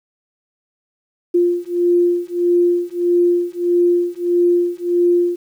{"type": "beating tone pair", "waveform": "sine", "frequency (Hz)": [349.2, 350.8], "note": ["F4", "F4"], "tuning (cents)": [0, 8], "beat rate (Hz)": 1.6, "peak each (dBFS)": -16, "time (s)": [1.34, 5.36], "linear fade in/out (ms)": 10, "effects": ["8-bit"]}